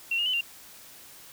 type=tone with pitch steps; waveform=sine; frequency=2728 / 2845 / 3015 / 2780 Hz; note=F7 / F7 / F#7 / F7; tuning=-41 / +31 / +32 / -9 cents; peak=-24 dBFS; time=0.11-0.41 s; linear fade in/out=5 ms; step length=75 ms; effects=white hiss -49 dBFS RMS until 1.32 s